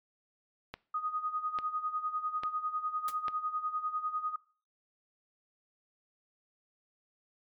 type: click train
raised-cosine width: 0.3 ms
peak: -23 dBFS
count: 4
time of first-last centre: 0.74-3.282 s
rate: 1.18 Hz
type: tone with tremolo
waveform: sine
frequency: 1244.5 Hz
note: D#6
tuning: in tune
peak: -29 dBFS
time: 0.94-4.36 s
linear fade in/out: 5 ms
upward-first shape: sine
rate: 10 Hz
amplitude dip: 75%
type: noise with exponential decay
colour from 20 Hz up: white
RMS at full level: -38 dBFS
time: 3.08-3.16 s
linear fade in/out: 2 ms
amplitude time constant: 16 ms
effects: noise-tail reverb RT60 0.4 s tail -21 dB re dry + MP3 96 kbps